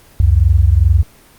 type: tone pair together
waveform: sine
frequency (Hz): 67.1 / 89.57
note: C2 / F2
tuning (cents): +44 / +44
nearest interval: perfect fourth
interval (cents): 500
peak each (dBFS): -10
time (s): 0.2-1.03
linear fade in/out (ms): 0
effects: pink hiss -45 dBFS RMS until 1.38 s + Opus 24 kbps